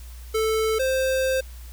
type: tone pair in turn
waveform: square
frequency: 440 / 524.3 Hz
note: A4 / C5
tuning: 0 / +3 cents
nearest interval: minor third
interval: 303 cents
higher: second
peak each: -21 dBFS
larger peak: neither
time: 0.34-0.79 / 0.79-1.41 s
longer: second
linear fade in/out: 10 ms
effects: added 60 Hz sine -37 dBFS peak until 1.72 s + white hiss -50 dBFS RMS until 1.72 s